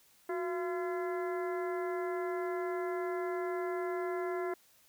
harmonic tone with a mistuned harmonic, 341.8 Hz, F4, 37 cents flat, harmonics 1 / 2 / 3 / 4 / 5 / 6, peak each -34 / -40 / -44 / -46 / -48 / -50 dBFS, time 0.29-4.54 s, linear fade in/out 5 ms, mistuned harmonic 1, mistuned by +110 cents, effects white hiss -65 dBFS RMS until 4.88 s

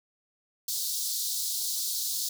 pink high-pass noise, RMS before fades -31 dBFS, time 0.68-2.29 s, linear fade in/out 5 ms, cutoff 3900 Hz, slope 48 dB/octave, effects none

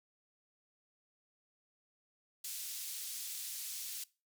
white band-pass noise, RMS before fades -43 dBFS, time 2.44-4.04 s, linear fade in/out 5 ms, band 3600 to 15000 Hz, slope 12 dB/octave, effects noise-tail reverb RT60 0.3 s tail -21 dB re dry

